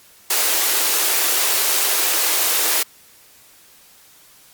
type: high-pass noise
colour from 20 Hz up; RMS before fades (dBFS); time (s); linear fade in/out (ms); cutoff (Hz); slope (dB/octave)
white; -18; 0.3-2.83; 5; 310; 48
effects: white hiss -49 dBFS RMS until 4.53 s + Opus 48 kbps